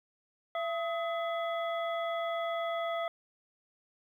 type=harmonic tone with a mistuned harmonic; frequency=672 Hz; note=E5; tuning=33 cents sharp; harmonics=1 / 2 / 3 / 5; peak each=-32 / -38 / -42 / -46 dBFS; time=0.55-3.08 s; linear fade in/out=2 ms; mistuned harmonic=2; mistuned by=-98 cents; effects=11-bit